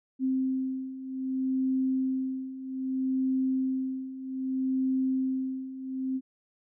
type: beating tone pair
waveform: sine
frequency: 261.6 / 262.23 Hz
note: C4 / C4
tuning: 0 / +4 cents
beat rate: 0.63 Hz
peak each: -32 / -28 dBFS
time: 0.19-6.21 s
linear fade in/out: 50 ms
effects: none